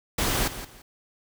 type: noise with echo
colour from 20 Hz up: pink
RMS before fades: -25 dBFS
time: 0.18-0.48 s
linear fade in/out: 5 ms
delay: 170 ms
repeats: 2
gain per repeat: -12 dB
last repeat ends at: 0.82 s
effects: none